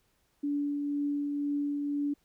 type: tone with tremolo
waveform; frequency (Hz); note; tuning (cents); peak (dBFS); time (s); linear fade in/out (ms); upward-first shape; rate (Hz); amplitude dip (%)
sine; 288.1; D4; -33; -27; 0.43-2.14; 10; triangle; 2; 30
effects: pink hiss -72 dBFS RMS until 2.24 s